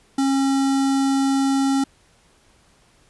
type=tone with notch filter; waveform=square; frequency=271.8 Hz; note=C#4; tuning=34 cents flat; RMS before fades=-19 dBFS; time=0.18-1.84 s; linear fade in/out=5 ms; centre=2300 Hz; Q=1.4; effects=pink hiss -57 dBFS RMS until 3.09 s + resampled to 24000 Hz